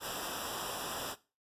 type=noise with comb filter; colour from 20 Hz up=pink; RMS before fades=-39 dBFS; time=0-1.16 s; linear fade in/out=50 ms; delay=0.46 ms; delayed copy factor=-0.9; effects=noise-tail reverb RT60 0.3 s tail -17 dB re dry + resampled to 32000 Hz